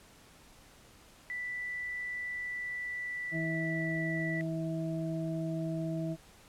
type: tone with pitch glide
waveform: sine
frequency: 1975.5 to 1964.1 Hz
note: B6 to B6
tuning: 0 to -10 cents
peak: -35 dBFS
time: 1.3-4.41 s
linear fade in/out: 0 ms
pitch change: -10 cents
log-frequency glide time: 2.02-4.09 s
type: harmonic tone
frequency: 162.2 Hz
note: E3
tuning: 28 cents flat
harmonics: 1 / 2 / 4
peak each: -34 / -37 / -40 dBFS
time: 3.31-6.17 s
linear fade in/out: 50 ms
effects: pink hiss -58 dBFS RMS until 6.48 s + low-pass 12000 Hz 12 dB/octave